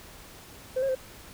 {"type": "tone with pitch steps", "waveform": "sine", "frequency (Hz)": [515, 541, 520], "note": ["C5", "C#5", "C5"], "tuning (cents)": [-28, -42, -11], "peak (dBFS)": -22, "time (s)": [0.76, 0.952], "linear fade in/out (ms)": 10, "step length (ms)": 64, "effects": ["tanh soft clip ceiling -22 dBFS", "pink hiss -48 dBFS RMS until 1.33 s"]}